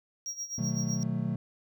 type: tone with tremolo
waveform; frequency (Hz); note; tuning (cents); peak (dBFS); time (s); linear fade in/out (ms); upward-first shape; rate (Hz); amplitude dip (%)
triangle; 5650; F8; +19; -31; 0.26-1.03; 0; sine; 7.9; 80
type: chord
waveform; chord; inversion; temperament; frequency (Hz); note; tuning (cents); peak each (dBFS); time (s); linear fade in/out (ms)
triangle; B dominant seventh; none; just; 123.47 / 154.34 / 185.21 / 222.2; B2 / D#3 / F#3 / A3; 0 / -14 / +2 / +17; -32; 0.58-1.36; 5
effects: none